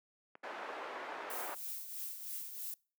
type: click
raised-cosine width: 0.5 ms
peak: -35 dBFS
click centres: 0.354 s
type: band-pass noise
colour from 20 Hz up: pink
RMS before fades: -44 dBFS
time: 0.43-1.55 s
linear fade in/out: 10 ms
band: 520 to 1600 Hz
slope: 12 dB/octave
type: noise with tremolo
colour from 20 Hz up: violet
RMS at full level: -41 dBFS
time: 1.3-2.74 s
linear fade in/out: 2 ms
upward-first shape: triangle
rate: 3.1 Hz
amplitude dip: 60%
effects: noise-tail reverb RT60 0.4 s tail -26 dB re dry + high-pass 300 Hz 12 dB/octave